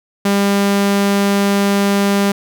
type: tone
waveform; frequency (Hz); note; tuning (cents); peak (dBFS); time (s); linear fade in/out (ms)
sawtooth; 200; G3; +35; -8; 0.25-2.32; 5
effects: none